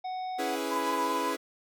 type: harmonic tone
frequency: 742 Hz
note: F#5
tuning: 5 cents sharp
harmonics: 1 / 3 / 5 / 7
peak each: -32 / -50 / -51 / -54 dBFS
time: 0.04-0.56 s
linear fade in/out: 10 ms
type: chord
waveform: sawtooth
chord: C# minor seventh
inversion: none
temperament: equal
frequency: 277.2 / 329.6 / 415.3 / 493.9 Hz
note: C#4 / E4 / G#4 / B4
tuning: 0 / 0 / 0 / 0 cents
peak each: -32 dBFS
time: 0.38-1.37 s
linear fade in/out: 20 ms
type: tone with vibrato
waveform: sine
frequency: 1001 Hz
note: B5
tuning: 23 cents sharp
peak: -29 dBFS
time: 0.69-1.35 s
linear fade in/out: 50 ms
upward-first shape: sine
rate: 5.2 Hz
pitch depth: 18 cents each way
effects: none